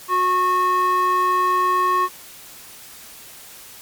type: tone with band-pass filter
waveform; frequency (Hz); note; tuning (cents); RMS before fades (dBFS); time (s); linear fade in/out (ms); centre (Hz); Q
square; 365.5; F#4; -21; -18; 0.08-2.09; 50; 1200; 4
effects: white hiss -41 dBFS RMS until 3.81 s + MP3 96 kbps